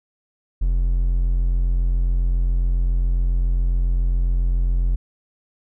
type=tone; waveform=triangle; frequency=43.65 Hz; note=F1; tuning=in tune; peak=-14 dBFS; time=0.61-4.96 s; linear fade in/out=10 ms; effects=none